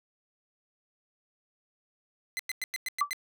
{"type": "tone bursts", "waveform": "sawtooth", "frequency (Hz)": 2043, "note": "C7", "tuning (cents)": -42, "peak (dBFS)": -27, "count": 7, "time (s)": [2.37, 3.131], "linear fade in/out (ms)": 0, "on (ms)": 23, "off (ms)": 100}
{"type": "tone with exponential decay", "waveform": "sine", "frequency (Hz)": 1160, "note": "D6", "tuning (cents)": -22, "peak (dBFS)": -19, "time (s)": [3.01, 3.1], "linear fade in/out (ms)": 5, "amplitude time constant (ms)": 19}
{"effects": []}